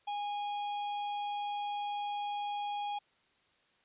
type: harmonic tone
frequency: 822 Hz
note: G#5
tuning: 18 cents flat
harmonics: 1 / 3 / 4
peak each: -34 / -51 / -47 dBFS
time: 0.07-2.99 s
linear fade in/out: 10 ms
effects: white hiss -70 dBFS RMS until 3.84 s + resampled to 8000 Hz